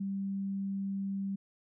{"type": "tone", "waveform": "sine", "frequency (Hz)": 196, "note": "G3", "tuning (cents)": 0, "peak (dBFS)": -32, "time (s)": [0, 1.36], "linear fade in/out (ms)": 10, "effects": []}